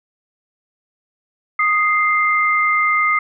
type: tone pair together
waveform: sine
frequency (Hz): 1242.9 / 2093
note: D#6 / C7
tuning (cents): -2 / 0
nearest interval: major sixth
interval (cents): 902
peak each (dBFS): -16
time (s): 1.59-3.19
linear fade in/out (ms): 5
effects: none